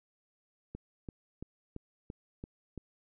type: click train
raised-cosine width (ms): 3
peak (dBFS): -28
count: 7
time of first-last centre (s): 0.75-2.777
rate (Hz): 2.96
effects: none